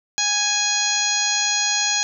harmonic tone with a mistuned harmonic, 830.6 Hz, G#5, in tune, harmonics 1 / 2 / 3 / 4 / 5 / 6 / 7 / 8, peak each -29 / -28 / -28 / -27 / -25 / -30 / -30 / -22 dBFS, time 0.18-2.03 s, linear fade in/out 0 ms, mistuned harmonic 1, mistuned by -20 cents, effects none

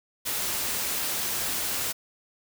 white noise, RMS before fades -29 dBFS, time 0.25-1.93 s, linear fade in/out 20 ms, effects none

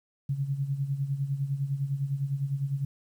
sine tone with tremolo, 138.59 Hz, C#3, in tune, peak -24 dBFS, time 0.29-2.85 s, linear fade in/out 5 ms, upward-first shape sine, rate 9.9 Hz, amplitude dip 70%, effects 10-bit

